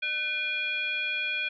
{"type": "tone with frequency modulation", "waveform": "sine", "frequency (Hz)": 2426, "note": "D#7", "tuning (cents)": -44, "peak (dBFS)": -27, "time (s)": [0.02, 1.49], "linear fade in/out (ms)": 10, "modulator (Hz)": 910, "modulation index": 0.82, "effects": []}